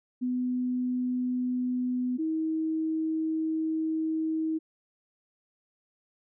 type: tone pair in turn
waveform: sine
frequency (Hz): 250.3 / 318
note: B3 / D#4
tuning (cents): +23 / +38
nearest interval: major third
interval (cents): 415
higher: second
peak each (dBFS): -26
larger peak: neither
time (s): 0.21-2.18 / 2.18-4.59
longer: second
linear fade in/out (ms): 20
effects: none